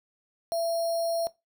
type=tone with sample-and-hold; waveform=sine; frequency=670 Hz; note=E5; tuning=28 cents sharp; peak=-25 dBFS; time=0.52-1.27 s; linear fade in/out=0 ms; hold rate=4900 Hz; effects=noise-tail reverb RT60 0.2 s tail -19 dB re dry